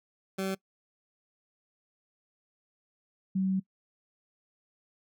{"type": "tone pair in turn", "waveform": ["20% pulse", "sine"], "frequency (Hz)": [191.7, 190.05], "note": ["G3", "F#3"], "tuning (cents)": [-38, 47], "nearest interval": "unison", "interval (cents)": 15, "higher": "first", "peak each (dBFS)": -25, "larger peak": "neither", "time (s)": [[0.38, 0.55], [3.35, 3.6]], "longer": "second", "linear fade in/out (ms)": 10, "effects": ["noise-tail reverb RT60 0.1 s tail -22 dB re dry"]}